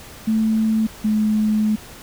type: tone pair in turn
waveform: sine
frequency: 220 / 214.4 Hz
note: A3 / A3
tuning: 0 / -45 cents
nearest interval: unison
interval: 45 cents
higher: first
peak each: -15 dBFS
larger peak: neither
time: 0.27-0.87 / 1.04-1.76 s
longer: second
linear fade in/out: 10 ms
effects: pink hiss -40 dBFS RMS until 2.02 s